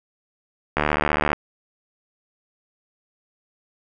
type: click train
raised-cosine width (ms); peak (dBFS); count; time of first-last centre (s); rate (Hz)
0.5; -4; 43; 0.77-1.331; 74.9
effects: none